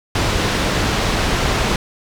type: low-pass noise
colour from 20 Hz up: pink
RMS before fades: -18 dBFS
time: 0.15-1.76 s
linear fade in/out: 2 ms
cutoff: 5300 Hz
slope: 12 dB/octave
effects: none